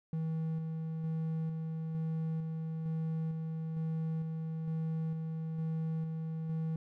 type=tone with tremolo; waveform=triangle; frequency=160.6 Hz; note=E3; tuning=45 cents flat; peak=-30 dBFS; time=0.13-6.76 s; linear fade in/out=2 ms; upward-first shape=square; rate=1.1 Hz; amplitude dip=30%; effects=none